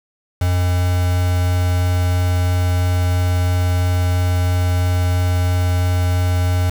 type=tone with quantisation; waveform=triangle; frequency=89.7 Hz; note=F2; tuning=47 cents sharp; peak=-12 dBFS; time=0.41-6.7 s; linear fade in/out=5 ms; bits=4; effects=none